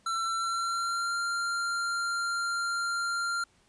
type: tone with pitch glide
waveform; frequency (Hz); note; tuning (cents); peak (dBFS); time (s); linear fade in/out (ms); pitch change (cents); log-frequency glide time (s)
square; 1345 to 1387.6; E6 to F6; +34 to -12; -29; 0.06-3.44; 5; +54; 0.25-1.17
effects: pink hiss -65 dBFS RMS until 3.68 s + resampled to 22050 Hz